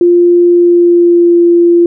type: tone with pitch glide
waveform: sine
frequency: 349.2 to 344.2 Hz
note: F4 to F4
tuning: 0 to -25 cents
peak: -3 dBFS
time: 0.01-1.86 s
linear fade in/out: 2 ms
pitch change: -25 cents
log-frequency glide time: 0.48-1.42 s
effects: none